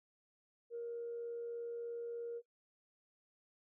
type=tone with amplitude modulation; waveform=sine; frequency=470 Hz; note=A#4; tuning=14 cents sharp; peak=-38 dBFS; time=0.7-2.42 s; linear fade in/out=50 ms; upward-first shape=sine; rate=83.2 Hz; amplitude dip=25%; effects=noise-tail reverb RT60 0.1 s tail -20 dB re dry + tanh soft clip ceiling -35 dBFS